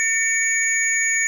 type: tone cluster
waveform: sine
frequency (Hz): 1812 / 2255 / 6760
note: A#6 / C#7 / G#8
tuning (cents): -50 / +29 / +30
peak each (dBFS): -21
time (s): 0-1.27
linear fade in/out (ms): 0
effects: tanh soft clip ceiling -10 dBFS + 8-bit